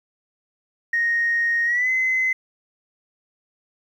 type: tone with pitch glide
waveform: sine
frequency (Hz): 1864.7 to 2045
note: A#6 to C7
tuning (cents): 0 to -40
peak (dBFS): -17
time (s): 0.93-2.33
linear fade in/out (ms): 5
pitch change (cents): +160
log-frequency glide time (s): 1.65-1.9
effects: tanh soft clip ceiling -13 dBFS + 9-bit